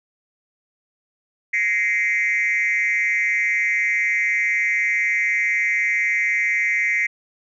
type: tone with frequency modulation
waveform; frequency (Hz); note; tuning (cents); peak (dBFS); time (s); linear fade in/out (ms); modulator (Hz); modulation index
sine; 2080; C7; -11; -16; 1.53-7.07; 10; 202; 1
effects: tanh soft clip ceiling -14 dBFS